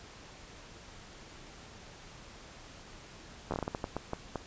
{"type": "slowing click train", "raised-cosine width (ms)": 1, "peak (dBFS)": -19, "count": 12, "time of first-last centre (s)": [3.51, 4.357], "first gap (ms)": 12, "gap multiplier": 1.34, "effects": ["pink hiss -51 dBFS RMS until 4.46 s", "resampled to 16000 Hz"]}